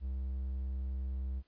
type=tone; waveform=triangle; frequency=65.41 Hz; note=C2; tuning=in tune; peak=-32 dBFS; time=0-1.43 s; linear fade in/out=50 ms; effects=pink hiss -75 dBFS RMS until 1.47 s + resampled to 11025 Hz